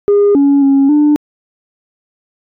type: tone with pitch steps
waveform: sine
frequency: 407.3 / 281.2 / 274.8 / 296.7 Hz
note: G#4 / C#4 / C#4 / D4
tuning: -34 / +25 / -15 / +18 cents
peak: -4 dBFS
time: 0.08-1.16 s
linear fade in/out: 0 ms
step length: 270 ms
effects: tanh soft clip ceiling -4 dBFS